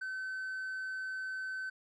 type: tone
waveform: triangle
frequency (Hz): 1528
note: G6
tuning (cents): -45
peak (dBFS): -34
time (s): 0.01-1.7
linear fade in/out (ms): 10
effects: tanh soft clip ceiling -30 dBFS + resampled to 24000 Hz